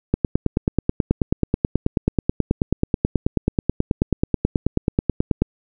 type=click train; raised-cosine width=3 ms; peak=-3 dBFS; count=50; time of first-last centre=0.14-5.42 s; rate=9.28 Hz; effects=none